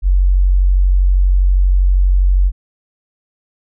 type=tone; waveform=sine; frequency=46.25 Hz; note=F#1; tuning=in tune; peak=-8 dBFS; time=0.02-2.52 s; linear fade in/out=50 ms; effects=none